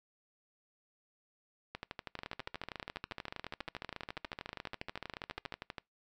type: two click trains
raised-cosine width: 0.3 ms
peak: -24 / -24 dBFS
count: 51 / 48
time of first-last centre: 1.75-5.782 / 2.19-5.523 s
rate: 12.4 / 14.1 Hz
effects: noise-tail reverb RT60 0.2 s tail -25 dB re dry